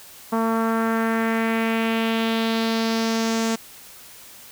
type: tone with low-pass filter sweep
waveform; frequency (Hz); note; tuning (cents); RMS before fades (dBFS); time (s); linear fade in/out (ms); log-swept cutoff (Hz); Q
sawtooth; 225.7; A3; +44; -22; 0.32-3.56; 10; 1100 to 7200; 2.3
effects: white hiss -44 dBFS RMS until 4.51 s